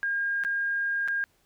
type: tone with dropouts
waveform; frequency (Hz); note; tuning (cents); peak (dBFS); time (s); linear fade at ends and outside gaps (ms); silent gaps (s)
sine; 1616; G#6; -48; -25; 0.03-1.24; 0; 0.437-0.449 / 1.077-1.084
effects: pink hiss -67 dBFS RMS until 1.45 s